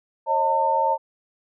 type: tone cluster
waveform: sine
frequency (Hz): 542 / 624 / 902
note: C#5 / D#5 / A5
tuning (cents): -39 / +5 / +43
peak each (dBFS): -25 / -27 / -19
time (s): 0.26-0.98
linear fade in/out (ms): 50
effects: none